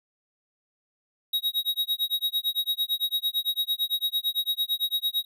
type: tone with tremolo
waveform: square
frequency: 3800 Hz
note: A#7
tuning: 33 cents sharp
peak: -22 dBFS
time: 1.33-5.25 s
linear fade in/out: 5 ms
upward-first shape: sine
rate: 8.9 Hz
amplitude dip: 100%
effects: none